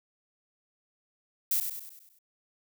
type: noise with echo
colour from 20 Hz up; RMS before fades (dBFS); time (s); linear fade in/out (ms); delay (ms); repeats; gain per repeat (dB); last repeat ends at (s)
violet; -27; 1.51-1.6; 2; 98; 6; -6; 2.188
effects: none